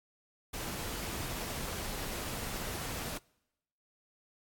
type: noise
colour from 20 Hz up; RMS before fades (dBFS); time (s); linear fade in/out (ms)
pink; -39; 0.53-3.18; 10
effects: noise-tail reverb RT60 0.9 s tail -25 dB re dry + AAC 64 kbps